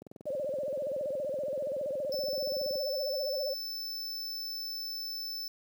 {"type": "click train", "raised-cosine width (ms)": 2, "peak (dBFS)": -32, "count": 59, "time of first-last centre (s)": [0.02, 2.756], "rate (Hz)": 21.2}
{"type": "tone with vibrato", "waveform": "sine", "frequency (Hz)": 561, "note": "C#5", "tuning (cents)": 21, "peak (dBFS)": -31, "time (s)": [0.26, 3.54], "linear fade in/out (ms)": 10, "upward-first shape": "sine", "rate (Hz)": 15, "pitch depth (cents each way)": 140}
{"type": "tone", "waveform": "square", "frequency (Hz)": 5280, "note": "E8", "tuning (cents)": 2, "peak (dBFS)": -36, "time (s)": [2.12, 5.48], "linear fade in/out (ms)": 2}
{"effects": ["high-pass 150 Hz 12 dB/octave", "10-bit"]}